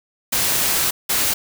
white noise bursts at uneven times, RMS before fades -19 dBFS, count 2, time 0.32-0.91 / 1.09-1.34 s, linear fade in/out 10 ms, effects none

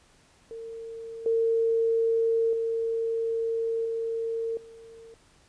sine tone with level steps, 455.3 Hz, A#4, 41 cents flat, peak -36 / -21 / -25 / -27 / -45 dBFS, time 0.51-5.14 s, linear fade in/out 0 ms, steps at 1.26 / 2.53 / 3.85 / 4.57 s, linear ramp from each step 2 ms, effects pink hiss -60 dBFS RMS until 5.48 s + resampled to 22050 Hz

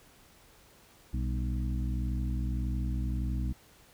harmonic tone with a mistuned harmonic, 61.74 Hz, B1, in tune, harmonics 1 / 2 / 3 / 4 / 5, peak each -30 / -36 / -40 / -42 / -44 dBFS, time 1.13-3.53 s, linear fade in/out 10 ms, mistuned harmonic 3, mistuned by +100 cents, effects pink hiss -59 dBFS RMS until 3.93 s

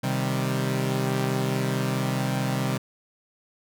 sawtooth chord, C minor, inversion none, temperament equal, 130.81 / 155.56 / 196 Hz, C3 / Eb3 / G3, 0 / 0 / 0 cents, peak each -22 / -27 / -25 dBFS, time 0.03-2.78 s, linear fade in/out 10 ms, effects none

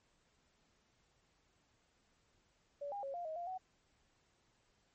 sine tone with pitch steps, 572 / 808 / 549 / 698 / 632 / 695 / 747 Hz, D5 / G#5 / C#5 / F5 / D#5 / F5 / F#5, -46 / -48 / -17 / -1 / +27 / -9 / +16 cents, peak -40 dBFS, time 2.81-3.58 s, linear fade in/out 10 ms, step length 110 ms, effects pink hiss -75 dBFS RMS until 4.94 s + MP3 32 kbps

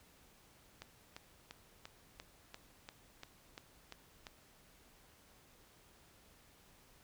click train, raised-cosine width 0.2 ms, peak -30 dBFS, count 11, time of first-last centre 0.82-4.268 s, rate 2.9 Hz, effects pink hiss -65 dBFS RMS until 7.03 s

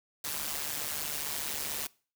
white noise with amplitude modulation, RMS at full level -32 dBFS, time 0.24-1.87 s, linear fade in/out 5 ms, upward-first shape sine, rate 147 Hz, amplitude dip 75%, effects noise-tail reverb RT60 0.4 s tail -23 dB re dry

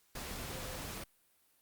sine tone in noise, 517 Hz, C5, 21 cents flat, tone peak -49 dBFS, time 0.52-0.78 s, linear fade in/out 5 ms, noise pink, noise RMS -43 dBFS, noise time 0.15-1.04 s, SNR -9 dB, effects white hiss -71 dBFS RMS until 1.61 s + Opus 48 kbps

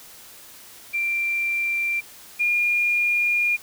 sine tone pair in turn, 2362 / 2420 Hz, D7 / D#7, +9 / -49 cents, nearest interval unison, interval 42 cents, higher second, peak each -21 / -18 dBFS, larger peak second, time 0.93-2.01 / 2.39-3.57 s, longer second, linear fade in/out 20 ms, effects white hiss -45 dBFS RMS until 3.62 s

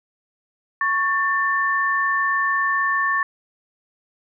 sine tone pair together, 1108.7 / 1782 Hz, C#6 / A6, 0 / +22 cents, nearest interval minor sixth, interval 822 cents, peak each -21 / -20 dBFS, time 0.81-3.23 s, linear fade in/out 2 ms, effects none

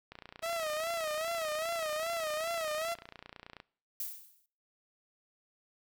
click train, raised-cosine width 0.3 ms, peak -30 dBFS, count 103, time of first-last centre 0.12-3.601 s, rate 29.3 Hz
sawtooth tone with vibrato, 642 Hz, E5, 46 cents flat, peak -29 dBFS, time 0.42-2.95 s, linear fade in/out 20 ms, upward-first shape sine, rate 2.5 Hz, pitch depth 100 cents each way
violet noise with exponential decay, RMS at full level -35 dBFS, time 4-4.46 s, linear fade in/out 2 ms, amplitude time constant 100 ms
effects noise-tail reverb RT60 0.5 s tail -22 dB re dry

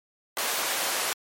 pink high-pass noise, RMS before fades -28 dBFS, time 0.37-1.13 s, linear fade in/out 0 ms, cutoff 640 Hz, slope 12 dB/octave, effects MP3 64 kbps

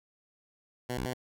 10% pulse tone with pitch steps, 124 / 63.2 / 126.4 Hz, B2 / B1 / B2, +7 / +41 / +41 cents, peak -24 dBFS, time 0.89-1.136 s, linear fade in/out 10 ms, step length 82 ms, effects none

